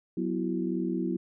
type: harmonic tone with a mistuned harmonic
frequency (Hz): 61.74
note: B1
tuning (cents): 0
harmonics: 3 / 4 / 5 / 6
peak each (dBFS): -32 / -33 / -31 / -37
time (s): 0.17-1.17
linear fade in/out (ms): 5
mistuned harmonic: 5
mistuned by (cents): +120
effects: none